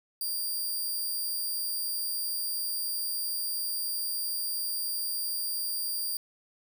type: tone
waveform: 5% pulse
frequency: 4769 Hz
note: D8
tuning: 26 cents sharp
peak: -23 dBFS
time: 0.21-6.17 s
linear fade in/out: 2 ms
effects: none